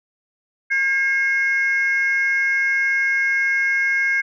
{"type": "tone pair together", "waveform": "sine", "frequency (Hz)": [1617.4, 2159], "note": ["G#6", "C#7"], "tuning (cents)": [-46, -46], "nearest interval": "perfect fourth", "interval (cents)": 500, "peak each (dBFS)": [-18, -18], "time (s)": [0.7, 4.22], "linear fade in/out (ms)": 20, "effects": ["tanh soft clip ceiling -11 dBFS"]}